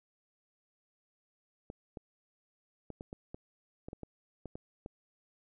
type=clicks; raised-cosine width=2 ms; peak=-29 dBFS; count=12; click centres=1.701 / 1.972 / 2.903 / 3.009 / 3.129 / 3.345 / 3.885 / 3.931 / 4.033 / 4.457 / 4.555 / 4.861 s; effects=none